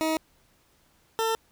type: tone pair in turn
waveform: 20% pulse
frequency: 317.2 / 448.6 Hz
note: D#4 / A4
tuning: +33 / +34 cents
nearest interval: tritone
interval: 601 cents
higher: second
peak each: -19 dBFS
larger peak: neither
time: 0.01-0.17 / 1.19-1.35 s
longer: neither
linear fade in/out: 0 ms
effects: pink hiss -64 dBFS RMS until 1.51 s